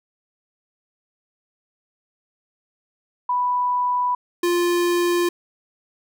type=tone pair in turn; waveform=sine / square; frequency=987.8 / 349.2 Hz; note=B5 / F4; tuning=0 / 0 cents; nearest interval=octave + tritone; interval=1800 cents; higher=first; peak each=-18 dBFS; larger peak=neither; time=3.29-4.15 / 4.43-5.29 s; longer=neither; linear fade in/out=5 ms; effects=none